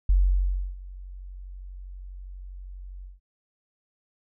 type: tone with ADSR envelope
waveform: sine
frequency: 46.19 Hz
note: F#1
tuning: 2 cents flat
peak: -15 dBFS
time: 0.09-3.2 s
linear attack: 5 ms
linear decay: 660 ms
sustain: -22 dB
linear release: 160 ms
effects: none